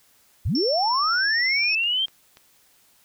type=linear sweep; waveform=sine; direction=up; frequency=55 to 3211 Hz; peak=-20 dBFS; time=0.45-2.06 s; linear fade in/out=10 ms
type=tone; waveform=sine; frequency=5420 Hz; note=E8; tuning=47 cents sharp; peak=-24 dBFS; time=0.55-1.75 s; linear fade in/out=2 ms
type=clicks; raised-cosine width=0.2 ms; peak=-29 dBFS; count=6; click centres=1.463 / 1.634 / 1.724 / 1.836 / 2.083 / 2.371 s
effects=white hiss -59 dBFS RMS until 3.04 s